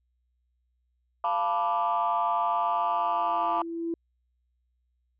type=chord; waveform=sine; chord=B half-diminished seventh; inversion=second; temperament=equal with one note detuned; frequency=693.6 / 880 / 987.8 / 1174.7 Hz; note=F5 / A5 / B5 / D6; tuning=-12 / 0 / 0 / 0 cents; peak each=-28 dBFS; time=1.24-3.62 s; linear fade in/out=2 ms
type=tone with exponential growth; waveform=sine; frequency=334 Hz; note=E4; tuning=23 cents sharp; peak=-26 dBFS; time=2.33-3.94 s; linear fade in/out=2 ms; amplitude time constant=350 ms
effects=tanh soft clip ceiling -18 dBFS + added 61 Hz sine -70 dBFS peak until 5.19 s